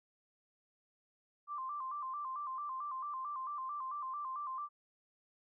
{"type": "tone with vibrato", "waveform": "sine", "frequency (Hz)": 1108.7, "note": "C#6", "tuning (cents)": 0, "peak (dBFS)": -38, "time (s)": [1.47, 4.69], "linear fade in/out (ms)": 50, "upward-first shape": "square", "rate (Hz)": 4.5, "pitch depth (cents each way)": 100, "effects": []}